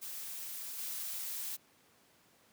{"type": "noise with level steps", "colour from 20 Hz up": "blue", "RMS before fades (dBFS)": [-43, -40], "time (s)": [0.01, 1.57], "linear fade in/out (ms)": 20, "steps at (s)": 0.78, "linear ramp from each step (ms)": 10, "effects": ["pink hiss -66 dBFS RMS until 2.52 s", "high-pass 150 Hz 12 dB/octave"]}